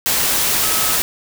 sine tone in noise, 1284 Hz, E6, 46 cents flat, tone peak -27 dBFS, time 0.63-0.96 s, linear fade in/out 0 ms, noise white, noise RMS -17 dBFS, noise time 0.06-1.02 s, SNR -13 dB, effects none

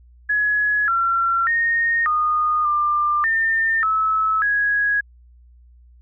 sine tone with pitch steps, 1685 / 1362 / 1850 / 1228 / 1193 / 1806 / 1299 / 1662 Hz, G#6 / F6 / A#6 / D#6 / D6 / A6 / E6 / G#6, +25 / -44 / -14 / -23 / +27 / +45 / -26 / +1 cents, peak -16 dBFS, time 0.29-5.01 s, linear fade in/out 10 ms, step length 590 ms, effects added 60 Hz sine -46 dBFS peak until 6.01 s

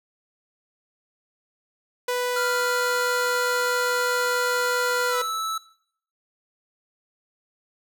sawtooth tone, 493.9 Hz, B4, in tune, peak -19 dBFS, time 2.08-5.22 s, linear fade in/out 5 ms
square tone with pitch glide, 1396.9 to 1310.9 Hz, F6 to E6, 0 to -10 cents, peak -26 dBFS, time 2.36-5.58 s, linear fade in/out 5 ms, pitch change -110 cents, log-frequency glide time 5.09-5.16 s
effects noise-tail reverb RT60 0.6 s tail -17 dB re dry

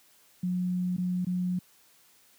sine tone with dropouts, 180.6 Hz, F#3, 42 cents flat, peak -26 dBFS, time 0.43-1.59 s, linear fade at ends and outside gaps 5 ms, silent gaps 0.966-0.98 / 1.248-1.267 s, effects white hiss -61 dBFS RMS until 2.38 s + high-pass 80 Hz 12 dB/octave

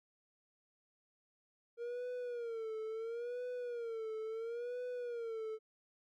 triangle tone with vibrato, 466.2 Hz, A#4, in tune, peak -37 dBFS, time 1.77-5.59 s, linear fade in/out 50 ms, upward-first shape sine, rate 0.73 Hz, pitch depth 110 cents each way, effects none

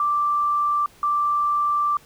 sine tone pair in turn, 1174.7 / 1174.7 Hz, D6 / D6, 0 / 0 cents, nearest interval unison, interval 0 cents, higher neither, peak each -18 dBFS, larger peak neither, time 0-0.86 / 1.03-1.97 s, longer second, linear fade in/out 2 ms, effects pink hiss -52 dBFS RMS until 2.05 s

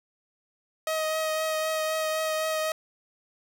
sawtooth tone with vibrato, 630 Hz, D#5, 21 cents sharp, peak -22 dBFS, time 0.87-2.72 s, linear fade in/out 2 ms, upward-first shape triangle, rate 3.9 Hz, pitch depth 16 cents each way, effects none

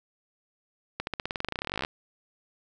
accelerating click train, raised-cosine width 0.3 ms, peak -14 dBFS, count 26, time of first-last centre 1-1.849 s, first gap 71 ms, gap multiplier 0.93, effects none

